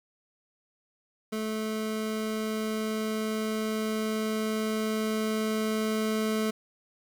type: tone with level ramp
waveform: 25% pulse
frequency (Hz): 217.6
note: A3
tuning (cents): -19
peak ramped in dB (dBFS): -26 to -22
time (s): 1.32-6.51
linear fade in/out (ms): 10
effects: 10-bit